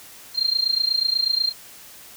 sine tone with amplitude modulation, 4186 Hz, C8, in tune, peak -15 dBFS, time 0.34-1.53 s, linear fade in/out 50 ms, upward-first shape sine, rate 28.2 Hz, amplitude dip 85%, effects white hiss -44 dBFS RMS until 2.16 s

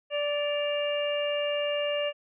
harmonic tone with a mistuned harmonic, 584 Hz, D5, 10 cents flat, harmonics 1 / 2 / 3 / 4 / 5, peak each -27 / -41 / -40 / -40 / -33 dBFS, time 0.1-2.13 s, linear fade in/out 50 ms, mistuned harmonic 5, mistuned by -70 cents, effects none

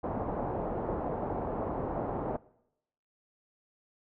white low-pass noise, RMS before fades -34 dBFS, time 0.03-2.37 s, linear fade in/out 10 ms, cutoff 830 Hz, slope 24 dB/octave, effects noise-tail reverb RT60 0.8 s tail -21 dB re dry

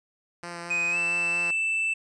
5% pulse tone with vibrato, 172.2 Hz, F3, 24 cents flat, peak -24 dBFS, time 0.43-1.51 s, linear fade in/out 2 ms, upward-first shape sine, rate 4.4 Hz, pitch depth 12 cents each way
triangle tone with pitch glide, 2500 to 2649 Hz, D#7 to E7, +8 to +8 cents, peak -22 dBFS, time 0.7-1.94 s, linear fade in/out 10 ms, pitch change +100 cents, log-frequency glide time 0.91-0.97 s
effects resampled to 22050 Hz

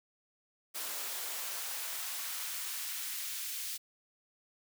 white noise with high-pass filter sweep, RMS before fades -39 dBFS, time 0.74-3.78 s, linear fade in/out 20 ms, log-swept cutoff 370 to 2600 Hz, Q 0.8, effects none

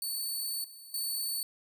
10% pulse tone with level steps, 4484 Hz, C#8, 19 cents sharp, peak -26 / -41 / -25 dBFS, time 0.02-1.43 s, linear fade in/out 2 ms, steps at 0.64 / 0.94 s, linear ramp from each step 2 ms, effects none

